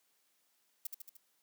violet noise with echo, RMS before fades -38 dBFS, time 0.85-0.87 s, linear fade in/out 5 ms, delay 75 ms, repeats 4, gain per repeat -4 dB, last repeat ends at 1.17 s, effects white hiss -75 dBFS RMS until 1.42 s + high-pass 200 Hz 12 dB/octave

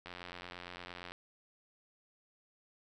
click train, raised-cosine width 0.3 ms, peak -29 dBFS, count 95, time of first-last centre 0.06-1.12 s, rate 88.7 Hz, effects none

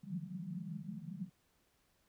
pink band-pass noise, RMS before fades -44 dBFS, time 0.03-1.3 s, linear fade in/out 5 ms, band 150 to 210 Hz, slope 96 dB/octave, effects pink hiss -75 dBFS RMS until 2.08 s

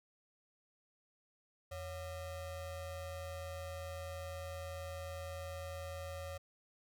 square ring-modulated tone, 320.6 Hz, E4, 48 cents flat, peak -40 dBFS, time 1.71-6.38 s, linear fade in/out 10 ms, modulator 236 Hz, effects none

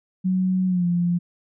sine tone with pitch glide, 185.7 to 174.27 Hz, F#3 to F3, +7 to -3 cents, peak -18 dBFS, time 0.24-1.19 s, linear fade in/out 20 ms, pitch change -110 cents, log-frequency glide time 0.67-0.86 s, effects none

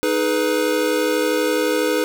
square chord, G# minor, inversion second, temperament equal with one note detuned, 311.1 / 421.8 / 493.9 Hz, D#4 / G#4 / B4, 0 / +27 / 0 cents, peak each -23 / -23 / -21 dBFS, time 0.03-2.04 s, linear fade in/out 0 ms, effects none

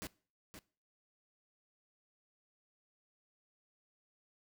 pink noise with echo, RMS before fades -44 dBFS, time 0.02-0.07 s, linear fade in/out 0 ms, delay 520 ms, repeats 1, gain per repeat -8 dB, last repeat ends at 0.59 s, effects noise-tail reverb RT60 0.4 s tail -21 dB re dry

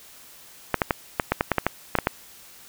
clicks, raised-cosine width 0.5 ms, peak -4 dBFS, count 12, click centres 0.743 / 0.818 / 0.908 / 1.198 / 1.32 / 1.409 / 1.517 / 1.583 / 1.666 / 1.953 / 1.987 / 2.071 s, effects white hiss -48 dBFS RMS until 2.68 s

